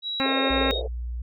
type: tone with pitch glide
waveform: sine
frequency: 3881 to 3740 Hz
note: B7 to A#7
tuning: -31 to +5 cents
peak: -27 dBFS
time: 0.02-0.82 s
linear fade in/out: 50 ms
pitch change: -64 cents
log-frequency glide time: 0.21-0.33 s
type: harmonic tone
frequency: 268.7 Hz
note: C4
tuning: 46 cents sharp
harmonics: 1 / 2 / 3 / 4 / 5 / 6 / 7 / 8 / 9 / 10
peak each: -26 / -29 / -31 / -32 / -33 / -34 / -34 / -35 / -36 / -36 dBFS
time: 0.2-0.71 s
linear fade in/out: 0 ms
type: band-pass noise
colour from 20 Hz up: white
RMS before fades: -31 dBFS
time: 0.24-0.88 s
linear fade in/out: 20 ms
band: 410 to 580 Hz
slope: 48 dB/octave
type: tone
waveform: sine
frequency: 59.7 Hz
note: A#1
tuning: 42 cents sharp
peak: -28 dBFS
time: 0.5-1.22 s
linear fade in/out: 5 ms
effects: none